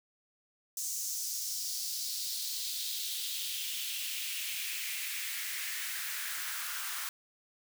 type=noise with high-pass filter sweep; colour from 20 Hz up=white; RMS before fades=-37 dBFS; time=0.77-7.09 s; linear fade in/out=2 ms; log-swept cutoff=6500 to 1300 Hz; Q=2.7; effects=none